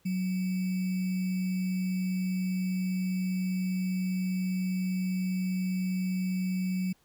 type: tone with sample-and-hold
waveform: sine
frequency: 185 Hz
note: F#3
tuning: in tune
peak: -27 dBFS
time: 0.05-6.93 s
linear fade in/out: 10 ms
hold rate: 2450 Hz
effects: pink hiss -67 dBFS RMS until 7.04 s